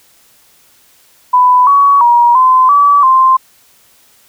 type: tone with pitch steps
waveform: sine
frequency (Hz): 997 / 1125 / 953 / 1028 / 1148 / 1046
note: B5 / C#6 / A#5 / C6 / D6 / C6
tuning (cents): +16 / +25 / +38 / -31 / -40 / -1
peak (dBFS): -4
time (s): 1.33-3.37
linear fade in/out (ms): 10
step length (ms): 340
effects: white hiss -48 dBFS RMS until 4.28 s